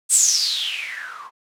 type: noise with low-pass filter sweep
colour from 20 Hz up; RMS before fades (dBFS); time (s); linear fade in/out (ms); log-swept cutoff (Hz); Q
violet; -21; 0.09-1.31; 50; 8700 to 980; 9.9
effects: none